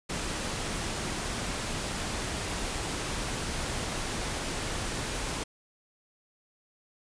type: noise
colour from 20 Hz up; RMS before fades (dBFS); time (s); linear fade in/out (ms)
pink; -33; 0.09-5.44; 10
effects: resampled to 22050 Hz